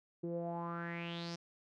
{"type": "tone with low-pass filter sweep", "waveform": "sawtooth", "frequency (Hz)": 170, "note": "F3", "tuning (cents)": -46, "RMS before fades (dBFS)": -41, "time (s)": [0.23, 1.36], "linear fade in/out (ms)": 10, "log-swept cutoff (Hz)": [380, 5600], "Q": 5.9, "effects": []}